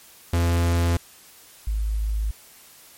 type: tone pair in turn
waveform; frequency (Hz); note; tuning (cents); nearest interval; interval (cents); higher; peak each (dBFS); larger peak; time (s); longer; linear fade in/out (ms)
45% pulse / sine; 85.4 / 53.14; F2 / G#1; -38 / +40; minor sixth; 822; first; -18 / -21; first; 0.33-0.97 / 1.67-2.31; neither; 5
effects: white hiss -49 dBFS RMS until 2.97 s + MP3 64 kbps